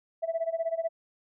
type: tone with tremolo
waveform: sine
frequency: 659.3 Hz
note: E5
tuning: in tune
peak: -23 dBFS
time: 0.22-0.89 s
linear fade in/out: 20 ms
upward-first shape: sine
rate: 16 Hz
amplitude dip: 90%
effects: tanh soft clip ceiling -21 dBFS